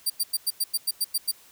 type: tone bursts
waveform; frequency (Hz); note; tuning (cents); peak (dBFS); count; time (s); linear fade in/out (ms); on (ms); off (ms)
10% pulse; 4699; D8; 0; -15; 10; 0.06-1.316; 10; 41; 94
effects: white hiss -54 dBFS RMS until 1.51 s